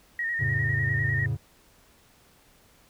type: tone with vibrato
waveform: sine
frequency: 1864.7 Hz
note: A#6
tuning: in tune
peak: -26 dBFS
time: 0.19-1.26 s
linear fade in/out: 2 ms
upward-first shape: square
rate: 10 Hz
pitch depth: 34 cents each way
type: chord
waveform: triangle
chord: F augmented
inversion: none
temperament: equal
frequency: 87.31 / 110 / 138.59 Hz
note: F2 / A2 / C#3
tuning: 0 / 0 / 0 cents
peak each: -32 / -26 / -27 dBFS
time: 0.39-1.37 s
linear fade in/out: 20 ms
effects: pink hiss -59 dBFS RMS until 2.89 s